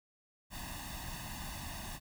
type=noise with comb filter; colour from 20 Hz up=pink; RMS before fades=-43 dBFS; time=0.5-2 s; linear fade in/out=50 ms; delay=1.1 ms; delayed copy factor=+0.95; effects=none